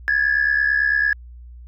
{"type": "tone pair together", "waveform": "sine", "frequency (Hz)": [1661.2, 1730.2], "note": ["G#6", "A6"], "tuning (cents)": [0, -30], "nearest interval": "minor second", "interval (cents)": 70, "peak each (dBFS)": [-17, -18], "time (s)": [0.08, 1.13], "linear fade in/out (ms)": 0, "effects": ["tanh soft clip ceiling -10 dBFS", "added 60 Hz sine -37 dBFS peak until 1.67 s"]}